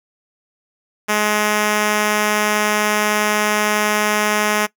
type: tone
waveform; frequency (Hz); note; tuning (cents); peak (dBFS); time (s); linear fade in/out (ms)
5% pulse; 210.8; G#3; +26; -4; 1.08-4.67; 20
effects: noise-tail reverb RT60 0.1 s tail -20 dB re dry